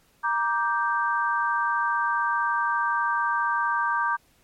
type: chord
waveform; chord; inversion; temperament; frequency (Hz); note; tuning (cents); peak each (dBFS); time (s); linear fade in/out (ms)
sine; G minor; first; just; 940.8 / 1176 / 1568; Bb5 / D6 / G6; +16 / +2 / 0; -26 / -26 / -26; 0.23-4.17; 20
effects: pink hiss -62 dBFS RMS until 4.43 s + MP3 64 kbps